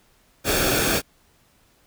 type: noise with comb filter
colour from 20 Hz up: pink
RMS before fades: -21 dBFS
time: 0.44-1.02 s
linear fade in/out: 50 ms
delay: 1 ms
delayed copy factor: -0.6
effects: pink hiss -60 dBFS RMS until 1.86 s